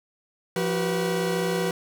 40% pulse tone cluster, 174 / 380 / 486 Hz, F3 / F#4 / B4, -6 / +46 / -28 cents, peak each -27 dBFS, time 0.56-1.71 s, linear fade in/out 2 ms, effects none

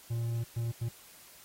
triangle tone bursts at uneven times, 116.54 Hz, A#2, in tune, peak -28 dBFS, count 3, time 0.1-0.44 / 0.56-0.72 / 0.81-0.89 s, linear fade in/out 10 ms, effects white hiss -55 dBFS RMS until 1.44 s + AAC 48 kbps

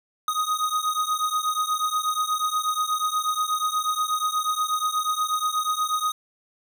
square beating tone pair, 1244.5 / 1252.8 Hz, D#6 / D#6, 0 / +11 cents, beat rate 8.3 Hz, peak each -26 / -27 dBFS, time 0.28-6.12 s, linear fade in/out 2 ms, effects none

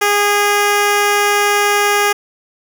10% pulse tone, 410.3 Hz, G#4, 21 cents flat, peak -3 dBFS, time 0.01-2.13 s, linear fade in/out 10 ms, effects none

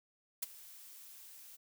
blue noise with ADSR envelope, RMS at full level -34 dBFS, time 0.42-1.57 s, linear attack 10 ms, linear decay 17 ms, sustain -20 dB, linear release 20 ms, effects none

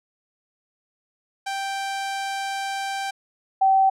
sawtooth / sine tone pair in turn, 784 / 771 Hz, G5 / G5, 0 / -29 cents, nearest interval unison, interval 29 cents, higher first, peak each -22 / -14 dBFS, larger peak second, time 1.46-3.11 / 3.61-3.9 s, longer first, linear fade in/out 10 ms, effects low-pass 9000 Hz 12 dB/octave

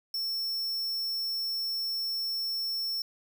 square tone, 5400 Hz, E8, 41 cents sharp, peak -30 dBFS, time 0.14-3.02 s, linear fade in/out 2 ms, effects none

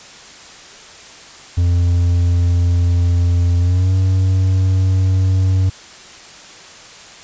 triangle tone with pitch glide, 87.3 to 94.11 Hz, F2 to F#2, 0 to +30 cents, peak -9 dBFS, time 1.57-5.7 s, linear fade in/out 10 ms, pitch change +130 cents, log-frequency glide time 3.59-3.92 s, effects white hiss -38 dBFS RMS until 7.23 s + resampled to 16000 Hz

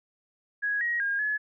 sine tone with pitch steps, 1662 / 1893 / 1621 / 1704 Hz, G#6 / A#6 / G#6 / G#6, +1 / +26 / -42 / +44 cents, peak -25 dBFS, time 0.62-1.38 s, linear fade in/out 20 ms, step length 190 ms, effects none

